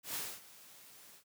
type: noise with ADSR envelope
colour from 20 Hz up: white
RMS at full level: -38 dBFS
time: 0.03-1.24 s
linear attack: 120 ms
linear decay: 250 ms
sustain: -19 dB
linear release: 87 ms
effects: high-pass 100 Hz 12 dB/octave